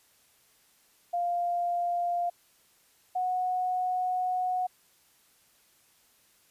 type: tone pair in turn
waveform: sine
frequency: 699 / 733.5 Hz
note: F5 / F#5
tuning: +1 / -15 cents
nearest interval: minor second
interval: 84 cents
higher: second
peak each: -26 dBFS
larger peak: neither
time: 1.13-2.3 / 3.15-4.67 s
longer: second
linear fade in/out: 10 ms
effects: white hiss -64 dBFS RMS until 6.5 s + resampled to 32000 Hz